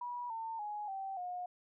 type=tone with pitch steps; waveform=sine; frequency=971 / 900.8 / 835.6 / 775.1 / 719.1 Hz; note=B5 / A5 / G#5 / G5 / F#5; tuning=-30 / +40 / +10 / -20 / -50 cents; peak=-38 dBFS; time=0.01-1.46 s; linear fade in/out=5 ms; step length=290 ms; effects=none